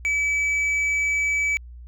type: tone with hard clipping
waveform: sine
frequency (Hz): 2294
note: D7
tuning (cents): -41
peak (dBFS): -21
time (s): 0.05-1.57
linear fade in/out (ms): 0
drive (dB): 4
effects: added 60 Hz sine -38 dBFS peak until 1.87 s